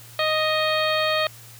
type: harmonic tone with a mistuned harmonic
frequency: 622.3 Hz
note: D#5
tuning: in tune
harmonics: 1 / 2 / 3 / 4 / 5 / 6 / 7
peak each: -23 / -26 / -28 / -29 / -30 / -31 / -31 dBFS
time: 0.19-1.27 s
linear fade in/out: 2 ms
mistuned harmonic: 5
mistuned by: +46 cents
effects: added 116 Hz sine -46 dBFS peak until 1.59 s + white hiss -46 dBFS RMS until 1.59 s